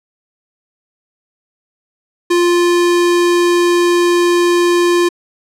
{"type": "tone", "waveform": "square", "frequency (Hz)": 349.2, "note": "F4", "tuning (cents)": 0, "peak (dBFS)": -10, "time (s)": [2.3, 5.09], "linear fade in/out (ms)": 10, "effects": ["low-pass 10000 Hz 12 dB/octave"]}